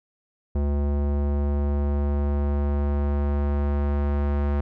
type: tone with low-pass filter sweep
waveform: square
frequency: 71.8 Hz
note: D2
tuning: 39 cents flat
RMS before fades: -23 dBFS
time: 0.55-4.61 s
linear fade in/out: 5 ms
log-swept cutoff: 640 to 1400 Hz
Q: 0.74
effects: none